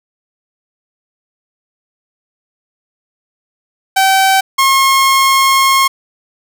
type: tone pair in turn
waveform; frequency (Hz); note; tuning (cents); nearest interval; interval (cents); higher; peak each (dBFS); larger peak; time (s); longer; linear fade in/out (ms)
sawtooth; 770 / 1078; G5 / C#6; -31 / -49; tritone; 582; second; -4; neither; 3.96-4.41 / 4.58-5.88; second; 10
effects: none